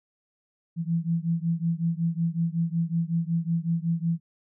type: beating tone pair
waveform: sine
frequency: 164.81 / 170.21 Hz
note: E3 / F3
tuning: 0 / -44 cents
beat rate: 5.4 Hz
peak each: -26 / -27 dBFS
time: 0.76-4.2 s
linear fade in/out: 50 ms
effects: none